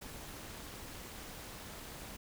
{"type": "noise with amplitude modulation", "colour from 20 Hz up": "pink", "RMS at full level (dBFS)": -45, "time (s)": [0.01, 2.17], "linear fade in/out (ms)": 10, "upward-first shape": "sine", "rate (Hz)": 236, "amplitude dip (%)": 60, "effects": []}